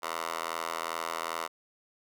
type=tone with high-pass filter; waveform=10% pulse; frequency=82.5 Hz; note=E2; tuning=2 cents sharp; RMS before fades=-35 dBFS; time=0.02-1.48 s; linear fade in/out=20 ms; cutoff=860 Hz; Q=2.8; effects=none